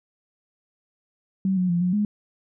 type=tone with pitch steps; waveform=sine; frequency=191.1 / 182.3 / 173 / 180.1 / 208.2 Hz; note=G3 / F#3 / F3 / F#3 / G#3; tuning=-44 / -25 / -16 / -46 / +5 cents; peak=-19 dBFS; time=1.45-2.05 s; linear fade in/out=2 ms; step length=120 ms; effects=none